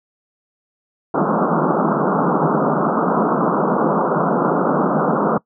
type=band-pass noise; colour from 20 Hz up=pink; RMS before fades=-17 dBFS; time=1.14-5.38 s; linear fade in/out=5 ms; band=150 to 1400 Hz; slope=96 dB/octave; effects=noise-tail reverb RT60 0.1 s tail -23 dB re dry